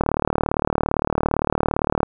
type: click train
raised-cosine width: 1 ms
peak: -4 dBFS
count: 77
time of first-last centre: 0.01-2.031 s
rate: 37.6 Hz
effects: none